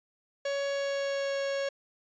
45% pulse tone with pitch glide, 559 to 552.6 Hz, C#5 to C#5, +14 to -6 cents, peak -29 dBFS, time 0.45-1.69 s, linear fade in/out 5 ms, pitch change -20 cents, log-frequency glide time 0.67-1.38 s, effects resampled to 16000 Hz

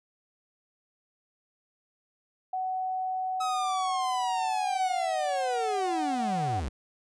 sine tone, 748 Hz, F#5, 19 cents sharp, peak -28 dBFS, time 2.53-6.6 s, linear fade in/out 5 ms
45% pulse linear sweep, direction down, 1286 to 55 Hz, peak -30 dBFS, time 3.4-6.69 s, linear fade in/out 10 ms
effects resampled to 22050 Hz

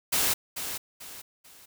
white noise with echo, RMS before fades -25 dBFS, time 0.12-0.34 s, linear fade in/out 10 ms, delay 440 ms, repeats 3, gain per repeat -9 dB, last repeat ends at 1.66 s, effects none

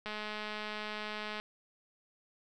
click train, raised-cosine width 0.3 ms, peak -24 dBFS, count 285, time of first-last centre 0.06-1.4 s, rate 212 Hz, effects none

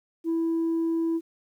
sine tone, 329.6 Hz, E4, in tune, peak -21 dBFS, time 0.24-1.21 s, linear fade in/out 50 ms, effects tanh soft clip ceiling -21 dBFS + 10-bit

